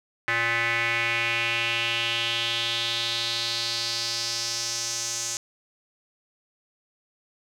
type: tone with band-pass filter sweep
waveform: square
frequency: 116.54 Hz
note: A#2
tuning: in tune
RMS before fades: -27 dBFS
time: 0.28-5.37 s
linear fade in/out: 0 ms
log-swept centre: 1900 to 6600 Hz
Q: 3.7
effects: none